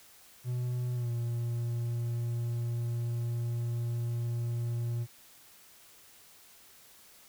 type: tone with pitch glide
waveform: triangle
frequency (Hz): 123.47 to 118.24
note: B2 to A#2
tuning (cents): 0 to +25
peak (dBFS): -28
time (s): 0.44-5.07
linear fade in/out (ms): 50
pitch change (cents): -75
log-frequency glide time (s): 0.94-1.1
effects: white hiss -57 dBFS RMS until 7.28 s